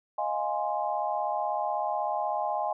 sine chord, F minor seventh, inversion third, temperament equal, 622.3 / 698.5 / 830.6 / 1046.5 Hz, Eb5 / F5 / Ab5 / C6, 0 / 0 / 0 / 0 cents, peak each -33 / -33 / -30 / -35 dBFS, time 0.18-2.73 s, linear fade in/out 5 ms, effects none

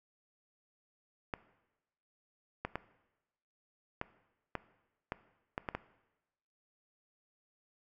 clicks, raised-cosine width 0.5 ms, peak -20 dBFS, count 9, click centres 1.338 / 2.65 / 2.756 / 4.014 / 4.553 / 5.121 / 5.579 / 5.688 / 5.75 s, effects noise-tail reverb RT60 1.0 s tail -17 dB re dry

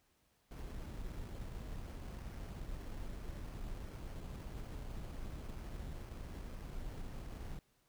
brown noise with sample-and-hold, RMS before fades -45 dBFS, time 0.51-7.59 s, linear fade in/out 2 ms, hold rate 3675 Hz, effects pink hiss -75 dBFS RMS until 7.88 s

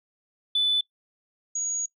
sine tone pair in turn, 3492 / 6711 Hz, A7 / G#8, -14 / +17 cents, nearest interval major seventh, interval 1131 cents, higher second, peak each -19 / -25 dBFS, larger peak first, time 0.55-0.81 / 1.55-1.86 s, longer second, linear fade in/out 5 ms, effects noise-tail reverb RT60 0.1 s tail -21 dB re dry + tanh soft clip ceiling -15 dBFS

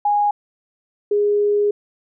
sine tone pair in turn, 825 / 412.5 Hz, G#5 / G#4, -12 / -12 cents, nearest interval octave, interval 1200 cents, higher first, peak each -14 dBFS, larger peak neither, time 0.05-0.31 / 1.11-1.71 s, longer second, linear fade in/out 5 ms, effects none

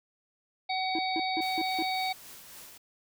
harmonic tone, 753 Hz, F#5, 30 cents sharp, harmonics 1 / 3 / 5 / 6, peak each -30 / -35 / -37 / -38 dBFS, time 0.69-2.13 s, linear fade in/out 10 ms
triangle tone bursts, 325.1 Hz, E4, 24 cents flat, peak -28 dBFS, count 5, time 0.95-1.825 s, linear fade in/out 2 ms, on 39 ms, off 170 ms
white noise with tremolo, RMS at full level -47 dBFS, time 1.41-2.78 s, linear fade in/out 10 ms, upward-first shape sine, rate 3.6 Hz, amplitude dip 35%
effects none

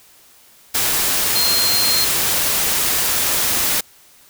sine tone in noise, 4194 Hz, C8, 3 cents sharp, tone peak -17 dBFS, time 1.35-2.05 s, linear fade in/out 10 ms, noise white, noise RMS -18 dBFS, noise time 0.74-3.81 s, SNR -2 dB, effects white hiss -49 dBFS RMS until 4.29 s

